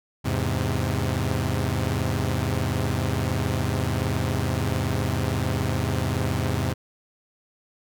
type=chord; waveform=sawtooth; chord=E augmented; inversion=none; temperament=equal; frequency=82.41 / 103.83 / 130.81 Hz; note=E2 / G#2 / B#2; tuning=0 / 0 / 0 cents; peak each=-24 / -23 / -23 dBFS; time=0.24-6.74 s; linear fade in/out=20 ms; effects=none